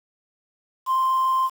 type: tone with frequency modulation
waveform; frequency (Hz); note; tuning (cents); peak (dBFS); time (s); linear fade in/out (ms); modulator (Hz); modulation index
sine; 1046.5; C6; 0; -16; 0.86-1.5; 50; 27.1; 0.24
effects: tanh soft clip ceiling -16 dBFS + 7-bit